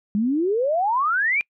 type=exponential sweep; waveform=sine; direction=up; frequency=198.3 to 2439 Hz; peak=-18 dBFS; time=0.15-1.41 s; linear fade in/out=0 ms; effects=noise-tail reverb RT60 0.1 s tail -26 dB re dry